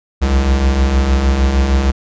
square beating tone pair, 61.2 / 67.7 Hz, B1 / C#2, -15 / -40 cents, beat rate 6.5 Hz, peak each -19 / -12 dBFS, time 0.21-1.92 s, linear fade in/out 20 ms, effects resampled to 16000 Hz

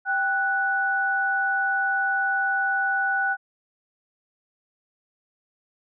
sine tone pair together, 784 / 1480 Hz, G5 / F#6, 0 / 0 cents, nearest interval major seventh, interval 1100 cents, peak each -26 / -22 dBFS, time 0.05-3.37 s, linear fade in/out 50 ms, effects none

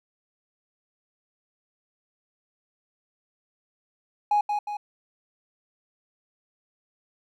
triangle tone with echo, 830.6 Hz, G#5, in tune, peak -15 dBFS, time 4.31-4.41 s, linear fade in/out 5 ms, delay 180 ms, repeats 2, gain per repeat -6 dB, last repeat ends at 4.77 s, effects tanh soft clip ceiling -15 dBFS

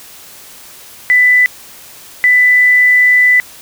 sine tone pair in turn, 1991 / 1991 Hz, B6 / B6, +14 / +14 cents, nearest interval unison, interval 0 cents, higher neither, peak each -5 dBFS, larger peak neither, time 1.1-1.46 / 2.24-3.4 s, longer second, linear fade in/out 0 ms, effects white hiss -36 dBFS RMS until 3.61 s

